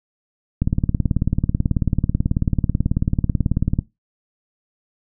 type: click train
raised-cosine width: 5 ms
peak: -5 dBFS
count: 59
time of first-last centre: 0.62-3.789 s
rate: 18.3 Hz
effects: noise-tail reverb RT60 0.2 s tail -19 dB re dry